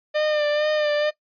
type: tone with vibrato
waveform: 45% pulse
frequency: 601 Hz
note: D5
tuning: 40 cents sharp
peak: -19 dBFS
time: 0.14-1.11 s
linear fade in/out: 20 ms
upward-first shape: sine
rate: 2.2 Hz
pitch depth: 31 cents each way
effects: noise-tail reverb RT60 0.1 s tail -18 dB re dry + resampled to 11025 Hz